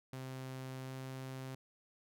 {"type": "tone with pitch glide", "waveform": "sawtooth", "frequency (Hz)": [130.81, 131.57], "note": ["C3", "C3"], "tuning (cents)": [0, 10], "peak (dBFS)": -39, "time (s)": [0.13, 1.55], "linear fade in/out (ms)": 2, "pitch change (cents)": 10, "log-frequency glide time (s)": [0.85, 0.92], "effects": []}